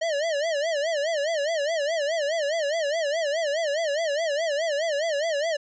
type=tone with vibrato; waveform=square; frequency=615 Hz; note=D#5; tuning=20 cents flat; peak=-24 dBFS; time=0.01-5.57 s; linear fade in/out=10 ms; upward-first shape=sine; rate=4.8 Hz; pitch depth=160 cents each way; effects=resampled to 16000 Hz